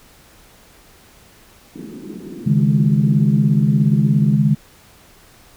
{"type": "band-pass noise", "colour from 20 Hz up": "pink", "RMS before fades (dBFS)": -33, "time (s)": [1.75, 4.36], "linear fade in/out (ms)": 10, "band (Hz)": [170, 390], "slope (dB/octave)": 48}
{"type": "chord", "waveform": "sine", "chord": "C# suspended second", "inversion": "none", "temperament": "equal", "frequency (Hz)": [138.59, 155.56, 207.7], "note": ["C#3", "D#3", "G#3"], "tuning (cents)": [0, 0, 0], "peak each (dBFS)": -16, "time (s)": [2.46, 4.55], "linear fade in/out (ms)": 10}
{"effects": ["pink hiss -48 dBFS RMS until 5.56 s"]}